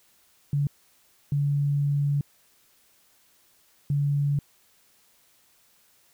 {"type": "tone bursts at uneven times", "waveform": "sine", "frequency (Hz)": 143.1, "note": "D3", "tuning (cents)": -45, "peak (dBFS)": -21, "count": 3, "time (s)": [[0.53, 0.67], [1.32, 2.21], [3.9, 4.39]], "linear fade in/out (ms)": 2, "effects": ["white hiss -62 dBFS RMS until 6.13 s"]}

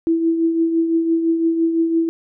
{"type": "tone with tremolo", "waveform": "sine", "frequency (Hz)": 329.6, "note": "E4", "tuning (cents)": 0, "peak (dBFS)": -12, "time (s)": [0.07, 2.09], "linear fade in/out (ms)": 0, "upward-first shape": "triangle", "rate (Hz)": 5.9, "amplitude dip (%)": 55, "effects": []}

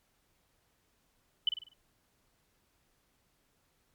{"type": "tone with echo", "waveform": "sine", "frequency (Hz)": 3001, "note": "F#7", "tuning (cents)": 24, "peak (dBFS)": -23, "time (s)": [1.47, 1.49], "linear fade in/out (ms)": 2, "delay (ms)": 49, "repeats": 5, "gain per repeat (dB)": -7, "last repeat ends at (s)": 1.735, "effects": ["pink hiss -73 dBFS RMS until 3.94 s", "MP3 96 kbps"]}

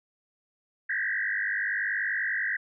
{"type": "tone with frequency modulation", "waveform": "sine", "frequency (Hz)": 1760, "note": "A6", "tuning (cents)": 0, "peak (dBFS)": -26, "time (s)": [0.89, 2.57], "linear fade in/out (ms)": 10, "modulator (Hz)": 50.4, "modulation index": 4, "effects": []}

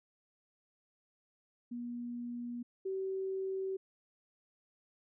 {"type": "tone pair in turn", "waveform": "sine", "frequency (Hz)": [240.4, 382.7], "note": ["B3", "G4"], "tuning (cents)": [-46, -42], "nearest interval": "minor sixth", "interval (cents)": 804, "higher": "second", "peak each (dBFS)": [-38, -34], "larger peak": "second", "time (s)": [[1.71, 2.63], [2.85, 3.77]], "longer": "neither", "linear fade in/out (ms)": 10, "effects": []}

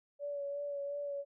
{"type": "tone with vibrato", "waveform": "sine", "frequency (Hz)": 570, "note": "C#5", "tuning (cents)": 48, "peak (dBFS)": -36, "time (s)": [0.19, 1.25], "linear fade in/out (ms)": 50, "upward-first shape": "sine", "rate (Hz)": 2.8, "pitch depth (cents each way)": 22, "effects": []}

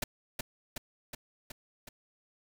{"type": "noise with echo", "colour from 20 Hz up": "pink", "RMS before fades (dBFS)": -32, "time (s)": [0.02, 0.04], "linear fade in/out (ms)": 5, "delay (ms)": 370, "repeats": 5, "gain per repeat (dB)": -3, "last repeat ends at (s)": 1.89, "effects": []}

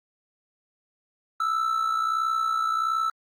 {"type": "tone with amplitude modulation", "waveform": "triangle", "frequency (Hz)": 1318.5, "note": "E6", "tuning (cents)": 0, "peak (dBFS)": -18, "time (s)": [1.4, 3.1], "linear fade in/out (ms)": 5, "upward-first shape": "sine", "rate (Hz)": 61.4, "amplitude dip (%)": 60, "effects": ["Opus 48 kbps"]}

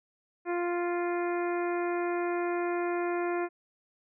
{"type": "harmonic tone", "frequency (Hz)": 349.2, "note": "F4", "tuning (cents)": 0, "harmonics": [1, 2, 3, 4, 5, 6, 7], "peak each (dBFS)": [-29, -35, -39, -41, -43, -45, -46], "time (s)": [0.45, 3.49], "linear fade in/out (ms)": 50, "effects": []}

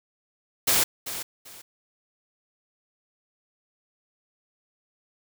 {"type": "noise with echo", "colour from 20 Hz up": "white", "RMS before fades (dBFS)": -21, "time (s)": [0.67, 0.84], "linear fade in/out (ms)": 10, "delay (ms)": 390, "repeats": 2, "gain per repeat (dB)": -12, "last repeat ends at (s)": 1.62, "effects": []}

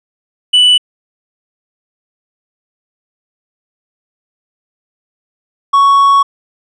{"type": "tone pair in turn", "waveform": "triangle", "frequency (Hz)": [2971, 1112.9], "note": ["F#7", "C#6"], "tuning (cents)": [6, 6], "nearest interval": "octave + perfect fourth", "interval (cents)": 1700, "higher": "first", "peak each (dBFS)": -3, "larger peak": "neither", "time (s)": [[0.53, 0.78], [5.73, 6.23]], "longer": "second", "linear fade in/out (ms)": 10, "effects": ["resampled to 22050 Hz"]}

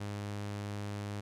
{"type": "tone", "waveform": "sawtooth", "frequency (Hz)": 102.4, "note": "G#2", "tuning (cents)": -24, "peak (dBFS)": -33, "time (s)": [0, 1.21], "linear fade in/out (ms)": 10, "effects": ["low-pass 10000 Hz 12 dB/octave"]}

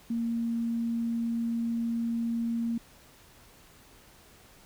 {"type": "tone", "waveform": "sine", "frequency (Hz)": 231.8, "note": "A#3", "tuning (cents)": -10, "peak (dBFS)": -27, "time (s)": [0.1, 2.78], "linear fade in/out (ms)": 5, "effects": ["pink hiss -56 dBFS RMS until 4.65 s"]}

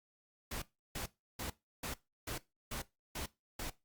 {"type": "noise bursts", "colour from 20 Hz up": "pink", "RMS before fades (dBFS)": -41, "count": 8, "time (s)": [0.51, 3.7], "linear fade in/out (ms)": 5, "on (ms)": 110, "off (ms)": 330, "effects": ["noise-tail reverb RT60 0.2 s tail -18 dB re dry", "Opus 48 kbps"]}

